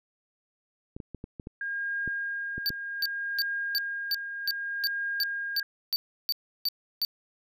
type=clicks; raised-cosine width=3 ms; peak=-25 dBFS; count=9; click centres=0.965 / 1.002 / 1.147 / 1.241 / 1.398 / 1.471 / 2.077 / 2.58 / 2.704 s
type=tone with tremolo; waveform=sine; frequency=1619 Hz; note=G#6; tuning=45 cents flat; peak=-28 dBFS; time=1.61-5.63 s; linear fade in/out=2 ms; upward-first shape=triangle; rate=0.65 Hz; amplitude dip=50%
type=tone bursts; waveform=square; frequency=4584 Hz; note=D8; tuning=43 cents flat; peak=-25 dBFS; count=13; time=2.66-7.049 s; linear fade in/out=0 ms; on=33 ms; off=330 ms
effects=none